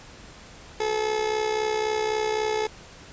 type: tone with amplitude modulation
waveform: 30% pulse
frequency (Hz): 431.6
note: A4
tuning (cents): -33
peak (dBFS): -18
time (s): 0.8-2.67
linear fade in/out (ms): 5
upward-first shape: sine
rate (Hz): 63.8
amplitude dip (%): 60
effects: pink hiss -46 dBFS RMS until 3.12 s + resampled to 16000 Hz